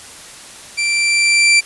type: tone with level ramp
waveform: sawtooth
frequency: 2349 Hz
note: D7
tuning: in tune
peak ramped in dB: -12 to -4 dBFS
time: 0.77-1.61 s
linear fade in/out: 20 ms
effects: white hiss -36 dBFS RMS until 1.65 s + resampled to 24000 Hz